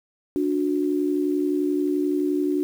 sine tone pair together, 293 / 364.5 Hz, D4 / F#4, -4 / -26 cents, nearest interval major third, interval 378 cents, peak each -22 / -24 dBFS, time 0.36-2.63 s, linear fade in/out 0 ms, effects 8-bit

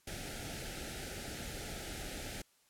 pink band-stop noise, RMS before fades -43 dBFS, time 0.07-2.42 s, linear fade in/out 5 ms, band 860 to 1300 Hz, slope 96 dB/octave, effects white hiss -70 dBFS RMS until 2.69 s + low-pass 12000 Hz 12 dB/octave

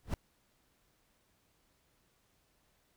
brown noise with exponential growth, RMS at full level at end -28 dBFS, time 0.03-0.14 s, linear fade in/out 2 ms, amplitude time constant 23 ms, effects pink hiss -73 dBFS RMS until 2.96 s

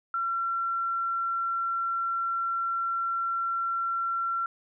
sine tone, 1360 Hz, F6, 46 cents flat, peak -26 dBFS, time 0.14-4.46 s, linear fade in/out 2 ms, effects none

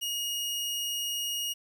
sawtooth tone, 2872 Hz, F7, 48 cents sharp, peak -27 dBFS, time 0.01-1.54 s, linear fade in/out 20 ms, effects 10-bit

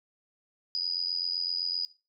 sine tone with amplitude modulation, 4934 Hz, D#8, 15 cents flat, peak -24 dBFS, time 0.75-1.85 s, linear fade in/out 0 ms, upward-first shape sine, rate 87.8 Hz, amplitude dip 85%, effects noise-tail reverb RT60 0.3 s tail -17 dB re dry

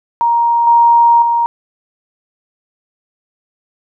sine tone with level steps, 938 Hz, A#5, 11 cents sharp, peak -9 / -5 / -10 dBFS, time 0.21-1.46 s, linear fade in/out 0 ms, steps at 0.67 / 1.22 s, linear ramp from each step 2 ms, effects none

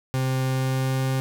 40% pulse tone with pitch glide, 130.81 to 132.1 Hz, C3 to C3, 0 to +17 cents, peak -21 dBFS, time 0.14-1.2 s, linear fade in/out 0 ms, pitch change +17 cents, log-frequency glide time 0.41-1.05 s, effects 8-bit

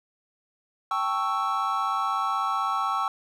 triangle chord, A dominant seventh, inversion third, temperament equal, 784 / 880 / 1108.7 / 1318.5 Hz, G5 / A5 / C#6 / E6, 0 / 0 / 0 / 0 cents, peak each -29 / -32 / -26 / -26 dBFS, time 0.91-3.08 s, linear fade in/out 2 ms, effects none

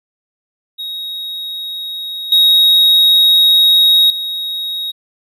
triangle tone with level steps, 3777 Hz, A#7, 22 cents sharp, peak -20 / -5 / -17 dBFS, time 0.78-4.92 s, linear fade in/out 20 ms, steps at 2.32 / 4.1 s, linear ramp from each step 2 ms, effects none

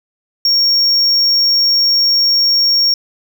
triangle tone, 5540 Hz, F8, 15 cents flat, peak -8 dBFS, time 0.45-2.94 s, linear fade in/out 2 ms, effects none

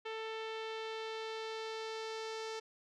sawtooth tone with low-pass filter sweep, 443.2 Hz, A4, 13 cents sharp, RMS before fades -42 dBFS, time 0.05-2.6 s, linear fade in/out 10 ms, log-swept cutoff 3100 to 5400 Hz, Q 1.8, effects none

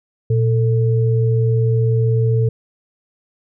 sine tone pair together, 118 / 444.1 Hz, A#2 / A4, +22 / +16 cents, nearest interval octave + major seventh, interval 2294 cents, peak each -13 / -21 dBFS, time 0.3-2.49 s, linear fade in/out 5 ms, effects none

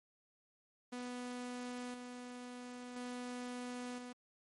sawtooth tone with tremolo, 246.9 Hz, B3, in tune, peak -38 dBFS, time 0.92-4.13 s, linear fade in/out 10 ms, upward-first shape square, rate 0.49 Hz, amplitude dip 40%, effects MP3 48 kbps

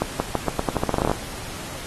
accelerating click train, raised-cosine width 1 ms, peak -7 dBFS, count 16, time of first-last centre 0.02-1.115 s, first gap 180 ms, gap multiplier 0.85, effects pink hiss -35 dBFS RMS until 1.86 s + AAC 32 kbps

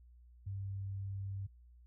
sine tone, 98 Hz, G2, in tune, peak -38 dBFS, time 0.46-1.47 s, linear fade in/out 10 ms, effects added 60 Hz sine -57 dBFS peak until 1.86 s

